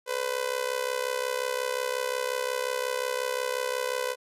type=tone with amplitude modulation; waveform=sawtooth; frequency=502 Hz; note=B4; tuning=28 cents sharp; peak=-20 dBFS; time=0.06-4.16 s; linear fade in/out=50 ms; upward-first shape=sine; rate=65.6 Hz; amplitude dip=85%; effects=resampled to 32000 Hz